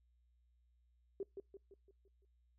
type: tone with echo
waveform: sine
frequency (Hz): 392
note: G4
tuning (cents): 0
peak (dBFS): -38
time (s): 1.2-1.23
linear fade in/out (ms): 2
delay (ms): 170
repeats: 6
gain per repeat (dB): -6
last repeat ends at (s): 2.25
effects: noise-tail reverb RT60 0.2 s tail -25 dB re dry + added 60 Hz sine -70 dBFS peak until 2.58 s